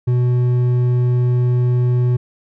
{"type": "tone with hard clipping", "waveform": "triangle", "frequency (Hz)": 123.47, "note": "B2", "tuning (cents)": 0, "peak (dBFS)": -14, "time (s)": [0.07, 2.17], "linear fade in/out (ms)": 10, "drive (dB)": 9, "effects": []}